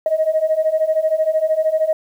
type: beating tone pair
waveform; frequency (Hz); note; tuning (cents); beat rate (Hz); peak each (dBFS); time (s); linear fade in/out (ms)
sine; 622.3 / 635.3; D#5 / D#5; 0 / +36; 13; -18 / -16; 0.06-1.93; 2
effects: tanh soft clip ceiling -7 dBFS + 8-bit